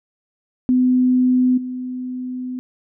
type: tone with level steps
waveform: sine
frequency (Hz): 252.8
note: B3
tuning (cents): +41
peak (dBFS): -12 / -24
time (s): 0.69-2.59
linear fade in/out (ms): 0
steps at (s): 1.57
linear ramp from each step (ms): 10
effects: none